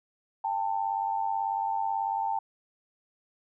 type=tone pair together; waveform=sine; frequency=795.8 / 894 Hz; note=G5 / A5; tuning=+26 / +27 cents; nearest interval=major second; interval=201 cents; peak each=-30 / -29 dBFS; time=0.44-2.39 s; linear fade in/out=5 ms; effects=none